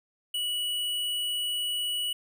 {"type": "tone with tanh clipping", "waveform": "sine", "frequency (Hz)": 2937, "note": "F#7", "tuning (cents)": -13, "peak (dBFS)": -29, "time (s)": [0.34, 2.13], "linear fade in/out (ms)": 5, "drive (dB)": 16, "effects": []}